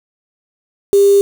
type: tone with quantisation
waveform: sine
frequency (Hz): 400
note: G4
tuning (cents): +35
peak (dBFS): -6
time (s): 0.93-1.21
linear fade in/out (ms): 0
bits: 4
effects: none